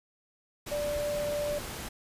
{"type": "tone in noise", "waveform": "sine", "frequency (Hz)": 587.3, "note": "D5", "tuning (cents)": 0, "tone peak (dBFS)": -29, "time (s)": [0.71, 1.59], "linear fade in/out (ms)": 10, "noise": "pink", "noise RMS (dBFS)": -39, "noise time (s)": [0.66, 1.89], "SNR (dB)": 7, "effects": ["resampled to 32000 Hz"]}